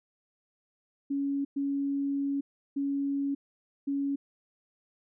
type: tone bursts at uneven times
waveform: sine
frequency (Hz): 279.3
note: C#4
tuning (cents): +13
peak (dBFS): -27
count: 4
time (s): 1.1-1.45 / 1.56-2.41 / 2.76-3.35 / 3.87-4.16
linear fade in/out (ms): 10
effects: none